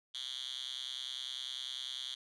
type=tone with high-pass filter; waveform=5% pulse; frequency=130 Hz; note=C3; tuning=11 cents flat; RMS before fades=-42 dBFS; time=0.14-2.15 s; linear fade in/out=10 ms; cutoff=3300 Hz; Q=8.4; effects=resampled to 24000 Hz